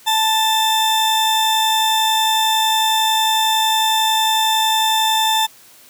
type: tone pair together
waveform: 40% pulse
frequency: 880 / 3571 Hz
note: A5 / A7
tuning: 0 / +25 cents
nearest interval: 2 octaves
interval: 2425 cents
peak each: -15 / -17 dBFS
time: 0.06-5.47 s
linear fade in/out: 20 ms
effects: white hiss -46 dBFS RMS until 5.89 s + high-pass 100 Hz 12 dB/octave